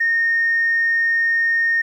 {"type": "tone", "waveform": "sine", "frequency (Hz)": 1840, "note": "A#6", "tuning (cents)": -23, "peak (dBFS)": -14, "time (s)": [0, 1.82], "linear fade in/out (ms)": 10, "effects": ["tanh soft clip ceiling -10 dBFS", "9-bit"]}